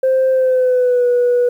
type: tone with pitch glide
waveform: sine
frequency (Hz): 523.3 to 488.3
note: C5 to B4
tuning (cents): 0 to -20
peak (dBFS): -9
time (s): 0.03-1.49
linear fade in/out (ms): 5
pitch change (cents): -120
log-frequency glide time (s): 0.31-1.06
effects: tanh soft clip ceiling -8 dBFS + 8-bit